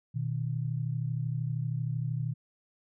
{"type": "tone pair together", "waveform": "sine", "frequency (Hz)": [121.3, 154.2], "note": ["B2", "D#3"], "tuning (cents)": [-31, -15], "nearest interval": "major third", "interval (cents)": 416, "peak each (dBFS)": [-31, -33], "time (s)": [0.14, 2.34], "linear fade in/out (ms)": 20, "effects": []}